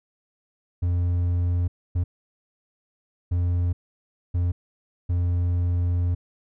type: tone bursts at uneven times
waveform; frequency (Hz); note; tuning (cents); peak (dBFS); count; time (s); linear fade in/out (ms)
triangle; 87.8; F2; +10; -18; 5; 0.82-1.68 / 1.95-2.04 / 3.31-3.73 / 4.34-4.52 / 5.09-6.15; 10
effects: none